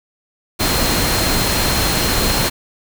sine tone in noise, 4186 Hz, C8, in tune, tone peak -24 dBFS, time 0.59-2.5 s, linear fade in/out 20 ms, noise pink, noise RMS -17 dBFS, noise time 0.59-2.5 s, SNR -10 dB, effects none

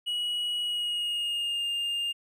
triangle tone with pitch glide, 2913 to 2812 Hz, F#7 to F7, -28 to +11 cents, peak -26 dBFS, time 0.06-2.13 s, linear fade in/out 20 ms, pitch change -61 cents, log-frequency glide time 0.63-1.66 s, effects none

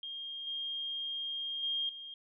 sine tone with level steps, 3222 Hz, G7, 47 cents sharp, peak -39 / -35 / -31 / -43 dBFS, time 0.03-2.14 s, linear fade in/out 2 ms, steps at 0.47 / 1.63 / 1.89 s, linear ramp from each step 2 ms, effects none

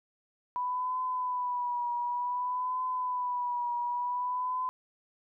sine tone with vibrato, 987.8 Hz, B5, in tune, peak -29 dBFS, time 0.56-4.69 s, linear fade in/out 0 ms, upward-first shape triangle, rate 0.55 Hz, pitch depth 51 cents each way, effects none

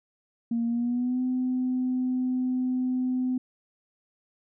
sine tone with pitch glide, 233.1 to 254.2 Hz, A#3 to C4, 0 to -50 cents, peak -23 dBFS, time 0.51-3.38 s, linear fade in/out 5 ms, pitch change +150 cents, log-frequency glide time 0.66-1.21 s, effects tanh soft clip ceiling -19 dBFS

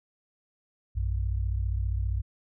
sine tone pair together, 59.36 / 94.4 Hz, A#1 / F#2, +32 / +35 cents, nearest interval minor sixth, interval 803 cents, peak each -27 / -30 dBFS, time 0.95-2.22 s, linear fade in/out 20 ms, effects none

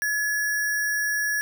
sine tone with sample-and-hold, 1700 Hz, G#6, 40 cents sharp, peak -22 dBFS, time 0.02-1.41 s, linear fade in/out 0 ms, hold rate 7350 Hz, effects none

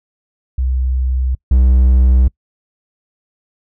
sine / triangle tone pair in turn, 64 / 63.41 Hz, C2 / B1, -38 / +46 cents, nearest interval unison, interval 16 cents, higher first, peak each -13 / -5 dBFS, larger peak second, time 0.58-1.35 / 1.51-2.28 s, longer neither, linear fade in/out 5 ms, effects noise-tail reverb RT60 0.1 s tail -25 dB re dry

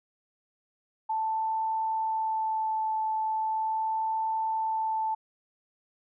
sine tone with vibrato, 880 Hz, A5, in tune, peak -26 dBFS, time 1.09-5.15 s, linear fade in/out 10 ms, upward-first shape sine, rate 0.38 Hz, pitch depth 10 cents each way, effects none

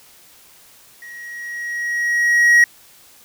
triangle tone with level ramp, 1900 Hz, A#6, 33 cents sharp, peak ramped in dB -33 to -5 dBFS, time 1.02-2.64 s, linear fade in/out 2 ms, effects white hiss -48 dBFS RMS until 3.24 s

